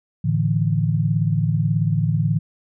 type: chord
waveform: sine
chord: A suspended fourth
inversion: none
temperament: just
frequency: 110 / 146.67 / 165 Hz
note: A2 / D3 / E3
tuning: 0 / -2 / +2 cents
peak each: -21 dBFS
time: 0.24-2.39 s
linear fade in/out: 10 ms
effects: none